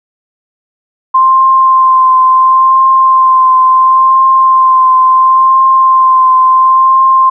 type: tone with vibrato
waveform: sine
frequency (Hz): 1046.5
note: C6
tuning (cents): 0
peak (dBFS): -3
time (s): 1.14-7.3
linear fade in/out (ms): 10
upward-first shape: triangle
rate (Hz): 0.72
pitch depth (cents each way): 18
effects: none